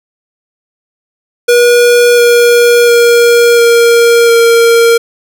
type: tone with pitch steps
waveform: square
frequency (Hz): 481.8 / 477.4 / 473 / 468.6 / 464.3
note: B4 / A#4 / A#4 / A#4 / A#4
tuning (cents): -43 / +41 / +25 / +9 / -7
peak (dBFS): -4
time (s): 1.48-4.98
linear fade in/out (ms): 10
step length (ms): 700
effects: none